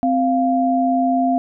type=tone pair together; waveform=sine; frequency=260.1 / 696 Hz; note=C4 / F5; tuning=-10 / -6 cents; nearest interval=octave + perfect fourth; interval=1704 cents; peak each=-17 dBFS; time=0.03-1.38 s; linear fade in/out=0 ms; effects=none